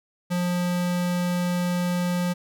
square tone, 177.3 Hz, F3, 26 cents sharp, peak -23 dBFS, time 0.3-2.34 s, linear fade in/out 20 ms, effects none

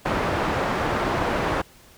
white low-pass noise, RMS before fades -24 dBFS, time 0.05-1.62 s, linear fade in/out 10 ms, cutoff 1100 Hz, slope 12 dB/octave, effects pink hiss -51 dBFS RMS until 1.97 s

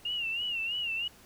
sine tone with vibrato, 2798 Hz, F7, 3 cents sharp, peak -30 dBFS, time 0.05-1.08 s, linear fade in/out 5 ms, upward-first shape sine, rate 3.1 Hz, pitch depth 95 cents each way, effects pink hiss -56 dBFS RMS until 1.25 s

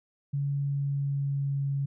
sine tone with pitch glide, 141.1 to 139.16 Hz, C#3 to C#3, +31 to +7 cents, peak -26 dBFS, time 0.33-1.86 s, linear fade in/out 10 ms, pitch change -24 cents, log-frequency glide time 0.5-1.68 s, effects none

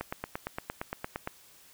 click train, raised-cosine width 0.5 ms, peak -18 dBFS, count 12, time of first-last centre 0.01-1.274 s, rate 8.7 Hz, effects white hiss -57 dBFS RMS until 1.73 s

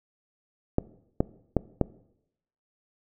clicks, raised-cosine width 2 ms, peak -8 dBFS, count 4, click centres 0.784 / 1.205 / 1.567 / 1.813 s, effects noise-tail reverb RT60 0.8 s tail -20 dB re dry

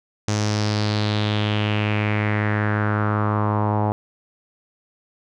sawtooth tone with low-pass filter sweep, 105.4 Hz, G#2, 26 cents sharp, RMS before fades -21 dBFS, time 0.28-3.92 s, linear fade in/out 0 ms, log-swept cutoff 6300 to 840 Hz, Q 3.7, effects none

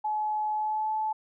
sine tone with pitch glide, 853 to 866.9 Hz, G#5 to A5, +46 to -26 cents, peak -26 dBFS, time 0.04-1.13 s, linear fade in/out 10 ms, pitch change +28 cents, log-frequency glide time 0.53-0.92 s, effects none

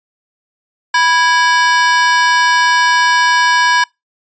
40% pulse ring-modulated tone, 1318.5 Hz, E6, in tune, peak -5 dBFS, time 0.94-3.84 s, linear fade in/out 5 ms, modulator 334 Hz, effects noise-tail reverb RT60 0.2 s tail -26 dB re dry + resampled to 16000 Hz

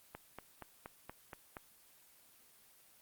click train, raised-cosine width 0.5 ms, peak -30 dBFS, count 7, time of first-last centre 0.15-1.568 s, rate 4.23 Hz, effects white hiss -64 dBFS RMS until 3.01 s + Opus 24 kbps

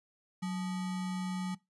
sine tone with sample-and-hold, 184.5 Hz, F#3, 5 cents flat, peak -32 dBFS, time 0.42-1.55 s, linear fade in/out 10 ms, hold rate 1050 Hz, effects noise-tail reverb RT60 0.2 s tail -21 dB re dry + resampled to 24000 Hz

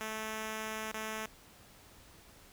5% pulse tone with dropouts, 218.3 Hz, A3, 13 cents flat, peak -26 dBFS, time 0.01-1.26 s, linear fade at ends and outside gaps 0 ms, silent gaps 0.916-0.944 s, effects pink hiss -58 dBFS RMS until 2.52 s

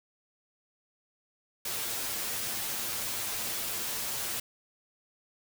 white noise with comb filter, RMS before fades -34 dBFS, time 1.65-4.4 s, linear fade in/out 5 ms, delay 8.8 ms, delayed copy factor +0.7, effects none

